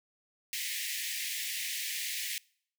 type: high-pass noise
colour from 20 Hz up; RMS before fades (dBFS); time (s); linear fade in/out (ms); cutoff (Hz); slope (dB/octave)
pink; -36; 0.53-2.38; 0; 1800; 96
effects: noise-tail reverb RT60 0.6 s tail -25 dB re dry